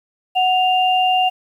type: tone pair together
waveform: sine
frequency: 740 / 2794 Hz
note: F#5 / F7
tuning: 0 / 0 cents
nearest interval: octave + major seventh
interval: 2300 cents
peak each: -14 / -19 dBFS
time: 0.35-1.3 s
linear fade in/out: 20 ms
effects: 8-bit